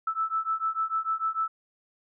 sine beating tone pair, 1312 / 1318.7 Hz, E6 / E6, -9 / 0 cents, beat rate 6.7 Hz, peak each -29 dBFS, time 0.07-1.48 s, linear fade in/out 5 ms, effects none

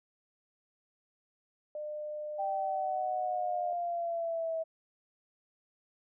sine tone with pitch glide, 602 to 616.8 Hz, D5 to D#5, +43 to -15 cents, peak -36 dBFS, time 1.75-3.73 s, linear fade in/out 2 ms, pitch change +42 cents, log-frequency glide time 2.7-3.03 s
sine linear sweep, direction down, 784 to 645 Hz, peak -31 dBFS, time 2.38-4.64 s, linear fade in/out 20 ms
effects none

